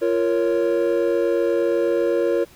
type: chord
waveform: triangle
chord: Bb minor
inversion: second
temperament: equal with one note detuned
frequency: 346.4 / 466.2 / 554.4 Hz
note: F4 / Bb4 / Db5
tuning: -14 / 0 / 0 cents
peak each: -19 / -19 / -20 dBFS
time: 0.01-2.45 s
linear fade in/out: 20 ms
effects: tanh soft clip ceiling -7 dBFS + pink hiss -50 dBFS RMS until 2.55 s